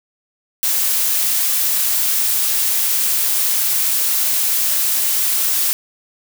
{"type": "noise", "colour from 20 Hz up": "blue", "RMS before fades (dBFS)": -17, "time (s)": [0.63, 5.73], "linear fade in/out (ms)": 0, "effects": []}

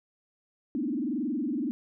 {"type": "tone with frequency modulation", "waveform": "sine", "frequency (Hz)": 272.5, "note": "C#4", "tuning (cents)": -29, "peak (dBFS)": -27, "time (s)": [0.75, 1.71], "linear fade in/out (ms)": 0, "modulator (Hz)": 21.5, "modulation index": 2.2, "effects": []}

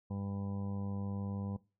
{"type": "harmonic tone", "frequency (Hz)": 99.3, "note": "G2", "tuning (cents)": 23, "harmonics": [1, 2, 3, 4, 5, 6, 7, 8, 9, 10], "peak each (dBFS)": [-38, -39, -55, -57, -50, -60, -62, -56, -62, -56], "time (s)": [0.1, 1.57], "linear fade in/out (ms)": 10, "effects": ["noise-tail reverb RT60 0.3 s tail -20 dB re dry"]}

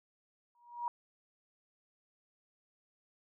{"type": "tone with exponential growth", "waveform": "sine", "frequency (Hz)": 955, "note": "A#5", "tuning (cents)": 42, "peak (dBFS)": -30, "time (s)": [0.55, 0.88], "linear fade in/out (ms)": 1, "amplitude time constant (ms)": 70, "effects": []}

